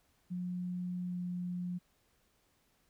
sine tone with pitch glide, 179.3 to 178.16 Hz, F3 to F3, +46 to +35 cents, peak -35 dBFS, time 0.3-1.79 s, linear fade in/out 20 ms, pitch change -11 cents, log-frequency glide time 1.05-1.18 s, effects pink hiss -73 dBFS RMS until 2.89 s

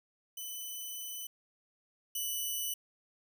5% pulse tone pair in turn, 3005 / 2976 Hz, F#7 / F#7, +26 / +9 cents, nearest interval unison, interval 17 cents, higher first, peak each -31 / -25 dBFS, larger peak second, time 0.37-1.27 / 2.15-2.74 s, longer first, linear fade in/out 5 ms, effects none

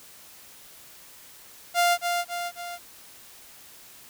sawtooth tone with echo, 698.5 Hz, F5, in tune, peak -15 dBFS, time 1.74-1.98 s, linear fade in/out 50 ms, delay 270 ms, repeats 3, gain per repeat -5 dB, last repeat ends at 2.79 s, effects white hiss -49 dBFS RMS until 4.09 s

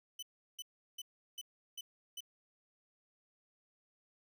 sawtooth tone bursts, 3003 Hz, F#7, 25 cents sharp, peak -39 dBFS, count 6, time 0.19-2.206 s, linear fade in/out 5 ms, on 36 ms, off 360 ms, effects none

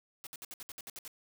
white noise bursts, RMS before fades -45 dBFS, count 10, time 0.24-1.078 s, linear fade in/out 0 ms, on 28 ms, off 62 ms, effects none

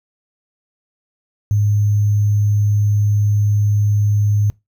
sine tone with sample-and-hold, 103.83 Hz, G#2, in tune, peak -12 dBFS, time 1.51-4.5 s, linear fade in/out 0 ms, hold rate 6300 Hz, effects noise-tail reverb RT60 0.2 s tail -23 dB re dry

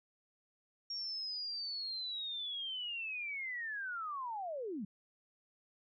sine linear sweep, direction down, 5580 to 178 Hz, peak -38 dBFS, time 0.9-4.85 s, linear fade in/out 5 ms, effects none

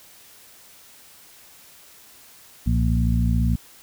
harmonic tone with a mistuned harmonic, 58.27 Hz, A#1, in tune, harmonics 1 / 2 / 3 / 4, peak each -20 / -23 / -25 / -26 dBFS, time 2.66-3.56 s, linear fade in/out 10 ms, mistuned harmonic 1, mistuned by +130 cents, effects white hiss -49 dBFS RMS until 3.82 s

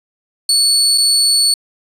30% pulse tone with dropouts, 4435 Hz, C#8, in tune, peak -7 dBFS, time 0.49-1.54 s, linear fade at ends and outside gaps 2 ms, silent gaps 0.977-0.981 s, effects resampled to 32000 Hz + 8-bit

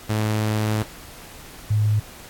sawtooth / sine tone pair in turn, 107.9 / 106.11 Hz, A2 / G#2, -33 / +38 cents, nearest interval unison, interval 29 cents, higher first, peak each -16 dBFS, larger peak neither, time 0.09-0.83 / 1.7-2 s, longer first, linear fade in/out 10 ms, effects pink hiss -42 dBFS RMS until 2.29 s + AAC 64 kbps

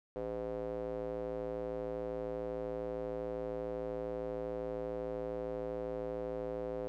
square tone with band-pass filter, 56.4 Hz, A1, 44 cents sharp, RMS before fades -39 dBFS, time 0.16-6.88 s, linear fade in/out 0 ms, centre 490 Hz, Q 4.1, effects none

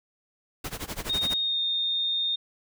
pink noise with tremolo, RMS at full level -32 dBFS, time 0.64-1.34 s, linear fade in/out 5 ms, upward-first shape sine, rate 12 Hz, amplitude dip 90%
sine tone with pitch glide, 3711 to 3662 Hz, A#7 to A#7, -9 to -32 cents, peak -24 dBFS, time 1.09-2.36 s, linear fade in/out 10 ms, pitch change -23 cents, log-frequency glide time 1.4-1.6 s
effects none

